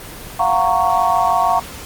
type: chord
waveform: sine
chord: Gb major seventh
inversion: third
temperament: just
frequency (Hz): 693.7 / 740 / 925 / 1110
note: F5 / Gb5 / Bb5 / Db6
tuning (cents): -12 / 0 / -14 / +2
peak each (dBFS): -18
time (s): 0.39-1.6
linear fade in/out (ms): 10
effects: pink hiss -33 dBFS RMS until 1.85 s + Opus 24 kbps